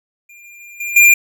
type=tone with level steps; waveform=square; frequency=2398 Hz; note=D7; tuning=36 cents sharp; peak=-40 / -38 / -36 / -22 / -6 dBFS; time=0.29-1.14 s; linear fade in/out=5 ms; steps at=0.44 / 0.6 / 0.8 / 0.96 s; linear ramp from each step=5 ms; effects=none

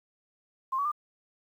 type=tone with pitch steps; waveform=sine; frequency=1056 / 1133 / 1199 Hz; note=C6 / C#6 / D6; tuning=+16 / +37 / +36 cents; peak=-26 dBFS; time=0.72-0.918 s; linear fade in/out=10 ms; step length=66 ms; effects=10-bit

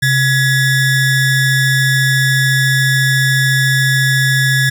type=ring-modulated tone; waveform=square; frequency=907 Hz; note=A#5; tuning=48 cents flat; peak=-8 dBFS; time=0.02-4.7 s; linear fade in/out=10 ms; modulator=774 Hz; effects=none

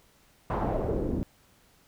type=noise with low-pass filter sweep; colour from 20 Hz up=pink; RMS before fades=-29 dBFS; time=0.5-1.23 s; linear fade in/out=0 ms; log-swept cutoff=1000 to 290 Hz; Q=2; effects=pink hiss -62 dBFS RMS until 1.87 s

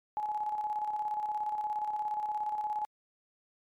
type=tone with tremolo; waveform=sine; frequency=846 Hz; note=G#5; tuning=32 cents sharp; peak=-29 dBFS; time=0.17-2.85 s; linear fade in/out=0 ms; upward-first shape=square; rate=17 Hz; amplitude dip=45%; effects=MP3 96 kbps

